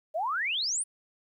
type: exponential sweep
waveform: sine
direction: up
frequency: 592 to 9956 Hz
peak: -27 dBFS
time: 0.14-0.84 s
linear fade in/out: 20 ms
effects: 11-bit